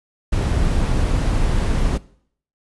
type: noise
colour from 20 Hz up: brown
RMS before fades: -18 dBFS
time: 0.32-1.98 s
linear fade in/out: 10 ms
effects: noise-tail reverb RT60 0.6 s tail -20 dB re dry + resampled to 24000 Hz